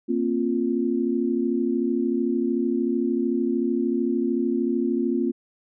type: chord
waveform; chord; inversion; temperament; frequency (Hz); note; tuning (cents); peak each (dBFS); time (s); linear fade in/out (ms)
sine; Bb suspended second; none; equal with one note detuned; 233.1 / 266.4 / 349.2; Bb3 / C4 / F4; 0 / +31 / 0; -25; 0.08-5.32; 20
effects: none